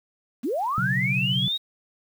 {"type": "linear sweep", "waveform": "sine", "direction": "up", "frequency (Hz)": [200.7, 3826], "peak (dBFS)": -23, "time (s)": [0.43, 1.58], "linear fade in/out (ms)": 20}
{"type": "chord", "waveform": "sine", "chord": "B suspended second", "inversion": "none", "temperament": "equal", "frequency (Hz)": [123.47, 138.59, 185], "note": ["B2", "C#3", "F#3"], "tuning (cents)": [0, 0, 0], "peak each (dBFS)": -28, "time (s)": [0.78, 1.48], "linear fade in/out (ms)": 0}
{"effects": ["8-bit"]}